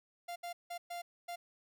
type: tone bursts at uneven times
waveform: 45% pulse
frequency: 696 Hz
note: F5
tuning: 6 cents flat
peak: -40 dBFS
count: 5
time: 0.28-0.36 / 0.43-0.53 / 0.7-0.78 / 0.9-1.02 / 1.28-1.36 s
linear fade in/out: 10 ms
effects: none